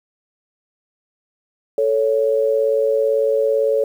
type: tone pair together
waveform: sine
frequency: 440 / 557.9 Hz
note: A4 / C#5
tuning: 0 / +11 cents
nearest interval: major third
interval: 411 cents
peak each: -17 dBFS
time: 1.78-3.84 s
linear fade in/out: 2 ms
effects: 8-bit